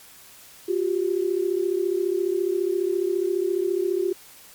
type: tone pair together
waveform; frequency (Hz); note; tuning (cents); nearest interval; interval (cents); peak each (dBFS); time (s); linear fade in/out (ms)
sine; 355.4 / 390; F4 / G4; +30 / -9; major second; 161; -23 / -24; 0.68-4.13; 10
effects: white hiss -48 dBFS RMS until 4.54 s + MP3 96 kbps